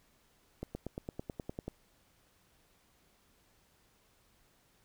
accelerating click train, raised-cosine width 2 ms, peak -25 dBFS, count 11, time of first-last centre 0.63-1.68 s, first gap 120 ms, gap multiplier 0.97, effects pink hiss -69 dBFS RMS until 4.84 s

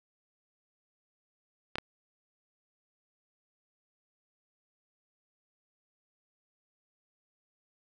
clicks, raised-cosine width 0.3 ms, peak -16 dBFS, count 2, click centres 1.756 / 1.784 s, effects none

